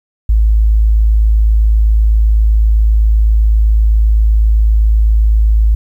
sine tone, 53.9 Hz, A1, 35 cents flat, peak -6 dBFS, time 0.29-5.75 s, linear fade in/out 5 ms, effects 8-bit

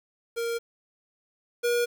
square tone pair in turn, 465.7 / 478.8 Hz, A#4 / A#4, -2 / +46 cents, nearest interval unison, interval 48 cents, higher second, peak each -28 / -23 dBFS, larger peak second, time 0.36-0.59 / 1.63-1.86 s, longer neither, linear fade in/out 20 ms, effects 9-bit

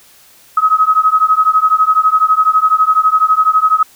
sine beating tone pair, 1267 / 1279 Hz, D#6 / D#6, +31 / +47 cents, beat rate 12 Hz, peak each -11 dBFS, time 0.57-3.83 s, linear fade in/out 5 ms, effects white hiss -45 dBFS RMS until 3.95 s

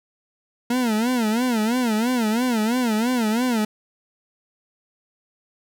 40% pulse tone with vibrato, 233.1 Hz, A#3, in tune, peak -18 dBFS, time 0.7-3.65 s, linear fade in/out 5 ms, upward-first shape sine, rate 3 Hz, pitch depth 160 cents each way, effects none

